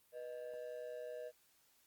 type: ring-modulated tone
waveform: triangle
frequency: 554.4 Hz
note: C#5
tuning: in tune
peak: -39 dBFS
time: 0.12-1.32 s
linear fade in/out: 50 ms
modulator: 65.4 Hz
effects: white hiss -72 dBFS RMS until 1.86 s + Opus 32 kbps